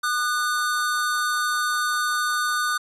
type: tone pair together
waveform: square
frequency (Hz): 1214 / 1480.8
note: D#6 / F#6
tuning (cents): -43 / +1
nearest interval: minor third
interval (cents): 344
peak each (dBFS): -25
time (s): 0.03-2.78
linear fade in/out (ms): 10
effects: resampled to 32000 Hz